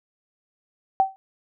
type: tone with exponential decay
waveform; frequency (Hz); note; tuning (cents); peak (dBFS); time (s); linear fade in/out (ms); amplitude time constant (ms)
sine; 770; G5; -31; -11; 1-1.16; 0; 33
effects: none